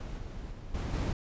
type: noise with level steps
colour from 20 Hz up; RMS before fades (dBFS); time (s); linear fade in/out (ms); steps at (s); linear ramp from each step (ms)
brown; -38 / -41 / -44 / -32 / -29; 0-1.13; 5; 0.18 / 0.51 / 0.74 / 0.93; 5
effects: resampled to 16000 Hz